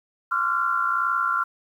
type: tone cluster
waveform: sine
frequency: 1044 / 1143 / 1372 / 1434 Hz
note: C6 / D6 / F6 / F6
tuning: -4 / -47 / -31 / +45 cents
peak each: -29 / -30 / -22 / -29 dBFS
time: 0.31-1.44 s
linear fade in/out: 10 ms
effects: 9-bit